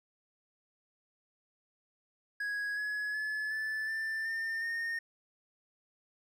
triangle tone with pitch steps, 1661.2 / 1689.3 / 1717.8 / 1746.8 / 1776.3 / 1806.3 / 1836.8 Hz, G#6 / G#6 / A6 / A6 / A6 / A6 / A#6, 0 / +29 / -42 / -13 / +16 / +45 / -26 cents, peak -31 dBFS, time 2.4-4.99 s, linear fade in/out 5 ms, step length 370 ms, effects none

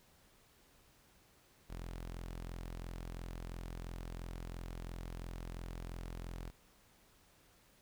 sawtooth tone, 42.93 Hz, F1, 29 cents flat, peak -39 dBFS, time 1.69-6.51 s, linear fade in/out 20 ms, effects pink hiss -67 dBFS RMS until 7.81 s

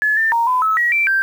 sine tone with pitch steps, 1711 / 1790 / 930 / 1009 / 1297 / 1910 / 2344 / 1575 Hz, A6 / A6 / A#5 / B5 / E6 / A#6 / D7 / G6, -49 / +29 / -4 / +37 / -28 / +42 / -4 / +8 cents, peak -13 dBFS, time 0.02-1.22 s, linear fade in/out 0 ms, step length 150 ms, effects 7-bit

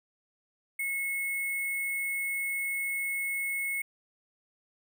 sine tone with sample-and-hold, 2183 Hz, C#7, 27 cents flat, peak -29 dBFS, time 0.79-3.82 s, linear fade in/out 5 ms, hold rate 11025 Hz, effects none

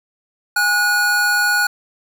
square tone pair together, 820 / 1457 Hz, G#5 / F#6, -22 / -27 cents, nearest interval minor seventh, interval 995 cents, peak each -24 / -15 dBFS, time 0.56-1.67 s, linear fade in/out 5 ms, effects none

